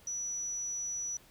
sine tone, 5900 Hz, F#8, 6 cents flat, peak -34 dBFS, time 0.07-1.17 s, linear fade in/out 2 ms, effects pink hiss -60 dBFS RMS until 1.3 s

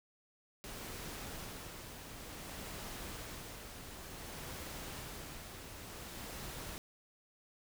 pink noise with tremolo, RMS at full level -45 dBFS, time 0.64-6.78 s, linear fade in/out 0 ms, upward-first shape sine, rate 0.55 Hz, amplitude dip 40%, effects none

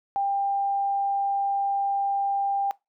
sine tone, 795 Hz, G5, 24 cents sharp, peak -22 dBFS, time 0.16-2.71 s, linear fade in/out 0 ms, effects noise-tail reverb RT60 0.2 s tail -21 dB re dry

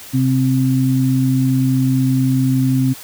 sine tone pair together, 130.81 / 261.6 Hz, C3 / C4, 0 / 0 cents, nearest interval octave, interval 1200 cents, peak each -15 dBFS, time 0.13-2.94 s, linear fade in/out 20 ms, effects white hiss -36 dBFS RMS until 3.03 s

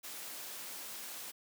white noise, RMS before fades -45 dBFS, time 0.03-1.32 s, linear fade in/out 20 ms, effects high-pass 200 Hz 12 dB/octave

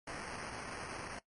violet noise with sample-and-hold, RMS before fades -44 dBFS, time 0.07-1.19 s, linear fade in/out 5 ms, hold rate 3675 Hz, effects noise-tail reverb RT60 0.1 s tail -17 dB re dry + MP3 48 kbps

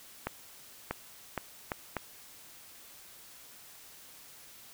accelerating click train, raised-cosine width 0.5 ms, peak -17 dBFS, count 5, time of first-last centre 0.27-1.967 s, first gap 640 ms, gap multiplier 0.73, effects white hiss -53 dBFS RMS until 4.73 s

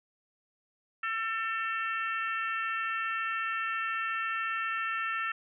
harmonic tone, 447.6 Hz, A4, 30 cents sharp, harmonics 3 / 4 / 5 / 6 / 7, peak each -33 / -34 / -43 / -38 / -50 dBFS, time 1.03-5.32 s, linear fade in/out 5 ms, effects none

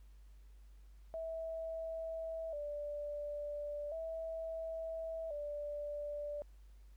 sine tone with vibrato, 618 Hz, D#5, 12 cents flat, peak -39 dBFS, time 1.14-6.42 s, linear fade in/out 0 ms, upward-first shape square, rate 0.36 Hz, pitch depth 91 cents each way, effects added 50 Hz sine -55 dBFS peak until 6.96 s + pink hiss -75 dBFS RMS until 6.96 s

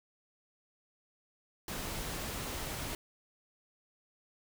pink noise, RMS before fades -39 dBFS, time 1.68-2.95 s, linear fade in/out 2 ms, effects none

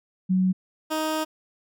sine / 15% pulse tone pair in turn, 186 / 312.8 Hz, F#3 / D#4, +9 / +9 cents, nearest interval major sixth, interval 900 cents, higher second, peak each -18 dBFS, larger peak neither, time 0.29-0.53 / 0.9-1.25 s, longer second, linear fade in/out 20 ms, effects none

